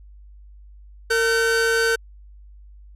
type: tone pair together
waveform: 45% pulse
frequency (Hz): 457.7 / 1527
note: A#4 / G6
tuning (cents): -32 / -46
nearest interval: octave + major sixth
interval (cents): 2086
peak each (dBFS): -20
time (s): 1.1-1.96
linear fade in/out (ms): 10
effects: added 50 Hz sine -42 dBFS peak until 2.95 s + low-pass 11000 Hz 12 dB/octave